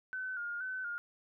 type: tone with vibrato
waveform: sine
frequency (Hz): 1467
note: F#6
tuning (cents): -15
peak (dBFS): -36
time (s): 0.13-0.98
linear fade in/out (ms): 0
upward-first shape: square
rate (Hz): 2.1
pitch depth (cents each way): 58
effects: none